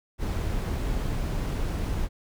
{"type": "noise", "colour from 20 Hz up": "brown", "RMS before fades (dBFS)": -28, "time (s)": [0.18, 2.09], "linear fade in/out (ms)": 50, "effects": []}